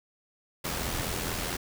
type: noise with amplitude modulation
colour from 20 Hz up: pink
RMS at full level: -30 dBFS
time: 0.64-1.57 s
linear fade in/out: 10 ms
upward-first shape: sine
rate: 84.6 Hz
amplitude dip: 50%
effects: none